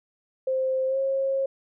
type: tone with pitch glide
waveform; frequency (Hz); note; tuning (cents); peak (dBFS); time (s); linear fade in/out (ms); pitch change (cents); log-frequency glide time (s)
sine; 523.3 to 539.9; C5 to C#5; 0 to -46; -22; 0.47-1.46; 5; +54; 0.87-0.98
effects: none